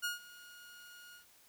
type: tone with ADSR envelope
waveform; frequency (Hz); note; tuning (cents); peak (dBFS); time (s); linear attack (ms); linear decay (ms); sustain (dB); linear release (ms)
sawtooth; 1434; F6; +45; -29; 0.02-1.26; 27; 140; -20; 110
effects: white hiss -64 dBFS RMS until 1.48 s